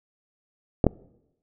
clicks, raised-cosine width 2 ms, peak -4 dBFS, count 2, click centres 0.842 / 0.867 s, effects noise-tail reverb RT60 0.9 s tail -23 dB re dry

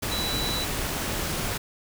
sine tone in noise, 3951 Hz, B7, in tune, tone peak -29 dBFS, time 0.11-0.65 s, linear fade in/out 10 ms, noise pink, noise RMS -29 dBFS, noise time 0.02-1.58 s, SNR -3 dB, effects none

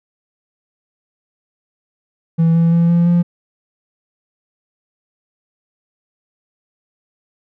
triangle tone with pitch steps, 164.81 / 166.92 / 169.05 / 171.21 / 173.4 Hz, E3 / E3 / E3 / F3 / F3, 0 / +22 / +44 / -34 / -12 cents, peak -7 dBFS, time 2.38-3.23 s, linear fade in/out 20 ms, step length 170 ms, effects tanh soft clip ceiling -3 dBFS

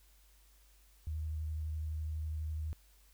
sine tone with vibrato, 77.78 Hz, D#2, in tune, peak -35 dBFS, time 1.07-2.73 s, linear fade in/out 0 ms, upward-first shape sine, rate 12 Hz, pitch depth 16 cents each way, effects added 50 Hz sine -62 dBFS peak until 3.13 s + white hiss -68 dBFS RMS until 3.13 s

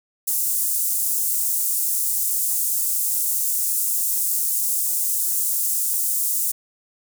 pink high-pass noise, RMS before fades -22 dBFS, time 0.27-6.52 s, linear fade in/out 10 ms, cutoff 8100 Hz, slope 24 dB/octave, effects none

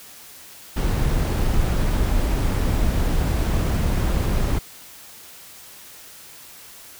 brown noise, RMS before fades -20 dBFS, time 0.76-4.59 s, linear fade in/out 10 ms, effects white hiss -43 dBFS RMS until 6.99 s

